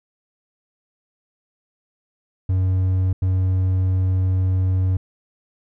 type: tone bursts at uneven times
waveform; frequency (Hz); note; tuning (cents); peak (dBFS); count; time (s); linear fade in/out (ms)
triangle; 93.2; F#2; +13; -14; 2; 2.49-3.13 / 3.22-4.97; 5
effects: none